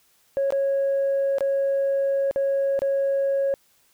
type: tone with dropouts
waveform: sine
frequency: 550 Hz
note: C#5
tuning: 14 cents flat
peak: -18 dBFS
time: 0.37-3.54 s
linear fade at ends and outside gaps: 0 ms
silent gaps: 0.505-0.523 / 1.384-1.407 / 2.311-2.36 / 2.791-2.819 s
effects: tanh soft clip ceiling -17 dBFS + white hiss -62 dBFS RMS until 3.93 s